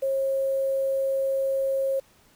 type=tone with quantisation; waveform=sine; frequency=540 Hz; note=C#5; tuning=45 cents flat; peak=-22 dBFS; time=0.02-2 s; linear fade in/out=10 ms; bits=8; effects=pink hiss -59 dBFS RMS until 2.35 s